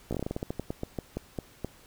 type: slowing click train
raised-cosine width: 2 ms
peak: -18 dBFS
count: 18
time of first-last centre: 0.11-1.646 s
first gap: 16 ms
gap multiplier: 1.19
effects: pink hiss -56 dBFS RMS until 1.86 s